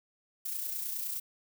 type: noise with amplitude modulation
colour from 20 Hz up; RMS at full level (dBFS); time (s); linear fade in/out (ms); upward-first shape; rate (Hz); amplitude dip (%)
violet; -34; 0.45-1.2; 10; sine; 29.7; 45
effects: none